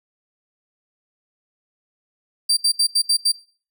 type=tone bursts at uneven times; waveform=35% pulse; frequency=4700 Hz; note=D8; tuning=1 cent sharp; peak=-13 dBFS; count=6; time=2.49-2.57 / 2.64-2.72 / 2.79-2.87 / 2.95-3.02 / 3.09-3.17 / 3.25-3.32 s; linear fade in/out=10 ms; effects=noise-tail reverb RT60 0.4 s tail -20 dB re dry